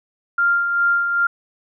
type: tone with tremolo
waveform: sine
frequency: 1395 Hz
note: F6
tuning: 2 cents flat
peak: -13 dBFS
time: 0.38-1.27 s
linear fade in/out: 5 ms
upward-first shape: sine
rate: 2.5 Hz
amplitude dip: 45%
effects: none